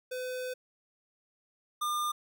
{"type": "tone pair in turn", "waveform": "square", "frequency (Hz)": [506, 1203.5], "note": ["B4", "D6"], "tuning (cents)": [42, 42], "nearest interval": "octave + minor third", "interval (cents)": 1500, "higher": "second", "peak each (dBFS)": [-35, -30], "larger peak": "second", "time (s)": [[0.11, 0.54], [1.81, 2.12]], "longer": "first", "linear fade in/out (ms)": 10, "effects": []}